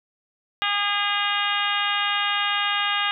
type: harmonic tone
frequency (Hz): 407.8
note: G#4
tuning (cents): -32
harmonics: 2 / 3 / 4 / 5 / 6 / 7 / 8 / 9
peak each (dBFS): -30 / -27 / -28 / -30 / -32 / -27 / -31 / -32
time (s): 0.62-3.11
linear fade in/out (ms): 0
effects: none